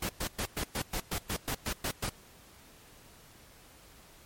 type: noise bursts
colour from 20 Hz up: pink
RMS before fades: -33 dBFS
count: 12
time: 0.02-2.094 s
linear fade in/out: 5 ms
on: 72 ms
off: 110 ms
effects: pink hiss -56 dBFS RMS until 4.25 s + MP3 64 kbps